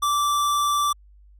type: tone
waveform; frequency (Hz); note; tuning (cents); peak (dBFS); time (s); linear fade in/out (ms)
square; 1167; D6; -11; -20; 0.02-0.93; 10
effects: added 50 Hz sine -48 dBFS peak until 1.39 s + resampled to 32000 Hz